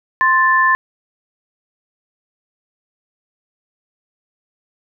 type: tone pair together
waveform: sine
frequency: 1047.3 / 1760 Hz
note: C6 / A6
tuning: +1 / 0 cents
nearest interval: major sixth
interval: 899 cents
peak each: -13 dBFS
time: 0.21-0.75 s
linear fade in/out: 0 ms
effects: none